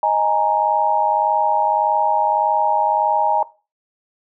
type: chord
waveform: sine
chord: D# suspended fourth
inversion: none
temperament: equal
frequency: 622.3 / 830.6 / 932.3 Hz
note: D#5 / G#5 / A#5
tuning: 0 / 0 / 0 cents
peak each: -22 / -17 / -18 dBFS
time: 0.03-3.43 s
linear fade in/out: 2 ms
effects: noise-tail reverb RT60 0.3 s tail -17 dB re dry